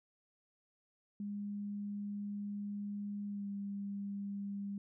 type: tone with pitch glide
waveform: sine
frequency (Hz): 204.1 to 200.4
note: G#3 to G3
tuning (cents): -30 to +38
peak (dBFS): -38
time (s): 1.2-4.78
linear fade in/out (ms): 2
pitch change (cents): -32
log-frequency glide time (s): 3.27-3.48
effects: none